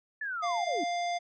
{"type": "linear sweep", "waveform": "sine", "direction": "down", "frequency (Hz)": [1760, 261.6], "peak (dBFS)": -32, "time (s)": [0.21, 0.84], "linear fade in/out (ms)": 5}
{"type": "tone", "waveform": "square", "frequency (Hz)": 698.5, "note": "F5", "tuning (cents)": 0, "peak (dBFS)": -30, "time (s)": [0.42, 1.19], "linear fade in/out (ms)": 20}
{"effects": ["resampled to 16000 Hz"]}